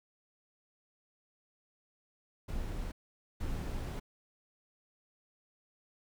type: noise bursts at uneven times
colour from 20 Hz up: brown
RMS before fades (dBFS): -37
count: 2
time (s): 2.48-2.92 / 3.4-4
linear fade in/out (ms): 10
effects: none